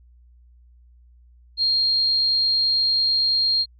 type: tone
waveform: sine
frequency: 4223 Hz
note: C8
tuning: 15 cents sharp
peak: -17 dBFS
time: 1.57-3.66 s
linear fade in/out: 50 ms
effects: added 60 Hz sine -49 dBFS peak until 3.79 s